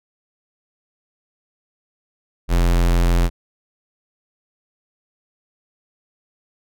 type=tone; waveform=square; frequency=43.22 Hz; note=F1; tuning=17 cents flat; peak=-14 dBFS; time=2.48-3.3 s; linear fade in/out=50 ms; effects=none